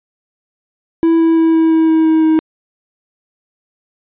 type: tone with pitch steps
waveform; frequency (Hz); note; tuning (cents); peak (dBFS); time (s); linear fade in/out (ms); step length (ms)
triangle; 329.6 / 327.7 / 325.8 / 323.9 / 322.1 / 320.2 / 318.4 / 316.5; E4 / E4 / E4 / E4 / E4 / D#4 / D#4 / D#4; 0 / -10 / -20 / -30 / -40 / +50 / +40 / +30; -6; 1.03-2.39; 0; 170
effects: resampled to 8000 Hz